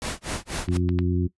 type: noise with tremolo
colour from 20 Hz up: pink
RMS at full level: -28 dBFS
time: 0.02-0.77 s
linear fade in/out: 0 ms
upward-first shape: sine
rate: 4.1 Hz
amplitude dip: 100%
type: harmonic tone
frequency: 89 Hz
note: F2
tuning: 33 cents sharp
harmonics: 1 / 2 / 3 / 4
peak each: -23 / -26 / -28 / -29 dBFS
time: 0.67-1.28 s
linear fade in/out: 20 ms
type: clicks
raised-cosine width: 0.3 ms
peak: -22 / -20 / -16 dBFS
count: 3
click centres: 0.686 / 0.891 / 0.989 s
effects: noise-tail reverb RT60 0.1 s tail -17 dB re dry + resampled to 24000 Hz